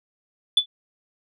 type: tone with exponential decay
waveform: sine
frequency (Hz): 3470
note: A7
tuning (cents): -25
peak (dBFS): -8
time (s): 0.57-0.66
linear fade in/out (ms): 5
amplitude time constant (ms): 18
effects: tanh soft clip ceiling -10 dBFS